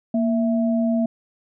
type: tone pair together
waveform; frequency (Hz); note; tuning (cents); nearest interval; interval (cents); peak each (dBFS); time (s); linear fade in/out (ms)
sine; 233.1 / 659.3; A#3 / E5; 0 / 0; octave + tritone; 1800; -18 / -25; 0.14-1.06; 5
effects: none